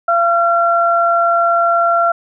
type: tone pair together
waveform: sine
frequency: 683 / 1366 Hz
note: F5 / F6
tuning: -39 / -39 cents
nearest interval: octave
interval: 1200 cents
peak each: -13 dBFS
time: 0.08-2.12 s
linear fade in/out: 5 ms
effects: none